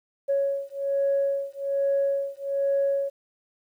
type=beating tone pair; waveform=sine; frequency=554.4 / 555.6 Hz; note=C#5 / C#5; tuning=0 / +4 cents; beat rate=1.2 Hz; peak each=-25 dBFS; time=0.28-3.1 s; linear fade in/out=20 ms; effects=tanh soft clip ceiling -16 dBFS + 10-bit